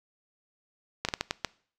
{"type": "slowing click train", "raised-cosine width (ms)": 0.2, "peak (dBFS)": -10, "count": 6, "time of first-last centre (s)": [1.05, 1.447], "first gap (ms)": 37, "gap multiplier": 1.39, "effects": ["noise-tail reverb RT60 0.5 s tail -22 dB re dry"]}